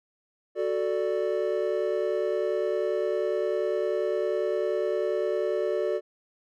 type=chord; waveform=triangle; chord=D major; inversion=first; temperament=equal; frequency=370 / 440 / 587.3 Hz; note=F#4 / A4 / D5; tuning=0 / 0 / 0 cents; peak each=-27 dBFS; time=0.55-6.01 s; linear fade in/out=50 ms; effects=none